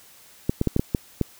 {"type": "clicks", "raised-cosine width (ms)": 3, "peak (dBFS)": -7, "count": 7, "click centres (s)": [0.495, 0.614, 0.673, 0.764, 0.795, 0.948, 1.213], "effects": ["white hiss -51 dBFS RMS until 1.39 s"]}